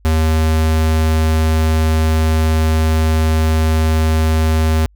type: tone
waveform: square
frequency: 79.3 Hz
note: D#2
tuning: 33 cents sharp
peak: -12 dBFS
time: 0.05-4.86 s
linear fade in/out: 0 ms
effects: added 50 Hz sine -46 dBFS peak until 4.95 s